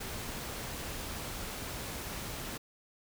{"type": "noise", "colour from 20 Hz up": "pink", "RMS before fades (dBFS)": -40, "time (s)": [0, 2.58], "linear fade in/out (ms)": 10, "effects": []}